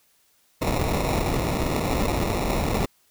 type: noise with sample-and-hold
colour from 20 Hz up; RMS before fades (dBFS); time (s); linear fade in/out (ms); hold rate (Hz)
pink; -24; 0.61-2.86; 10; 1575
effects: white hiss -63 dBFS RMS until 3.1 s